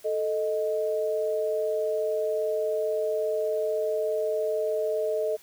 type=tone pair together; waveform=sine; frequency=438.8 / 622.3 Hz; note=A4 / D#5; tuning=-5 / 0 cents; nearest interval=tritone; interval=605 cents; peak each=-27 dBFS; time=0.04-5.37 s; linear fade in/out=20 ms; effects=white hiss -54 dBFS RMS until 5.42 s